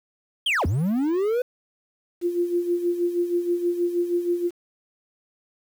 triangle linear two-way sweep, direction down then up, 3322 to 73.42 to 507 Hz, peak -18 dBFS, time 0.46-1.42 s, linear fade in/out 5 ms, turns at 0.66 s
sine tone with tremolo, 349 Hz, F4, 1 cent flat, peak -18 dBFS, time 2.21-4.51 s, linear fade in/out 50 ms, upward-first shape sine, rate 6.3 Hz, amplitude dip 65%
effects 8-bit

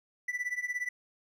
triangle tone with tremolo, 1975.5 Hz, B6, in tune, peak -26 dBFS, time 0.28-0.89 s, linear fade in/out 5 ms, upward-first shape triangle, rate 17 Hz, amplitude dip 95%, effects none

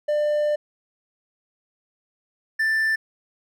triangle tone pair in turn, 596 / 1771.6 Hz, D5 / A6, +25 / +11 cents, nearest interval octave + perfect fifth, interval 1886 cents, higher second, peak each -17 dBFS, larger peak neither, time 0.08-0.56 / 2.59-2.96 s, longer first, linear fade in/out 10 ms, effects none

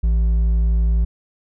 sine tone with hard clipping, 56 Hz, A1, 31 cents sharp, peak -15 dBFS, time 0.03-1.05 s, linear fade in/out 10 ms, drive 4 dB, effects none

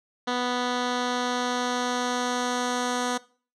10% pulse tone with low-pass filter sweep, 246.9 Hz, B3, in tune, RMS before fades -27 dBFS, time 0.27-3.18 s, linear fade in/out 10 ms, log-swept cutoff 4300 to 7300 Hz, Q 1.4, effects noise-tail reverb RT60 0.4 s tail -20 dB re dry

